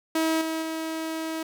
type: tone with level steps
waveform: sawtooth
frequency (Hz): 321.2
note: E4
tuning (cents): -45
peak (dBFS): -18 / -23 / -25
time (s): 0.15-1.43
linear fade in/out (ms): 5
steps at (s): 0.41 / 0.62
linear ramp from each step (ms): 5
effects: none